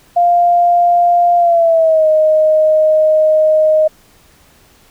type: tone with pitch glide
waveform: sine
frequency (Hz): 698.5 to 622.3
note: F5 to D#5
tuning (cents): 0 to 0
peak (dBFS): -7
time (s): 0.16-3.88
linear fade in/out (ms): 10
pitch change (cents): -200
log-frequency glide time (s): 1.37-2.08
effects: pink hiss -48 dBFS RMS until 4.9 s